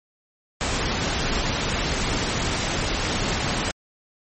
pink noise, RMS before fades -24 dBFS, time 0.61-3.71 s, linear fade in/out 0 ms, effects MP3 32 kbps

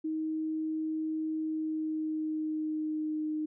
sine tone with pitch glide, 314.6 to 307.9 Hz, D#4 to D#4, +19 to -18 cents, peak -30 dBFS, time 0.04-3.46 s, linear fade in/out 10 ms, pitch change -37 cents, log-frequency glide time 1.38-3.29 s, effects none

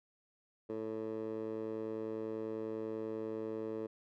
15% pulse tone with band-pass filter, 110.2 Hz, A2, 3 cents sharp, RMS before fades -40 dBFS, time 0.69-3.87 s, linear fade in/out 10 ms, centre 450 Hz, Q 2.5, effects none

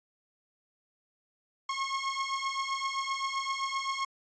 sawtooth beating tone pair, 1081 / 1088.7 Hz, C#6 / C#6, -44 / -32 cents, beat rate 7.7 Hz, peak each -30 dBFS, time 1.69-4.05 s, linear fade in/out 5 ms, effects resampled to 16000 Hz

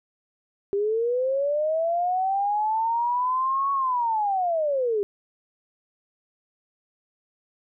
sine linear two-way sweep, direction up then down, 393.5 to 1116 to 393.5 Hz, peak -21 dBFS, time 0.73-5.03 s, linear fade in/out 0 ms, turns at 3.72 s, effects none

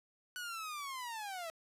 sawtooth linear sweep, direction down, 1489 to 638 Hz, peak -37 dBFS, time 0.36-1.5 s, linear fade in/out 0 ms, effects resampled to 32000 Hz + 11-bit

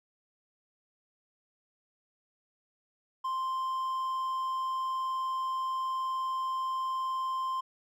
triangle tone, 1046.5 Hz, C6, in tune, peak -28 dBFS, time 3.24-7.61 s, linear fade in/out 10 ms, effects none

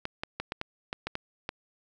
clicks, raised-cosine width 0.3 ms, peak -16 dBFS, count 9, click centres 0.054 / 0.235 / 0.4 / 0.521 / 0.614 / 0.929 / 1.07 / 1.154 / 1.491 s, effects none

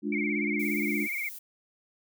sine chord, D diminished, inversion second, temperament just, 211.4 / 293.7 / 352.4 Hz, Ab3 / D4 / F4, +31 / 0 / +16 cents, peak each -31 / -31 / -35 dBFS, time 0.02-1.08 s, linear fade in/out 50 ms
sine tone with vibrato, 2217 Hz, C#7, in tune, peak -30 dBFS, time 0.12-1.29 s, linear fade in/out 5 ms, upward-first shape sine, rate 17 Hz, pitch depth 96 cents each way
violet noise, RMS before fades -42 dBFS, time 0.59-1.39 s, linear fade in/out 10 ms
effects none

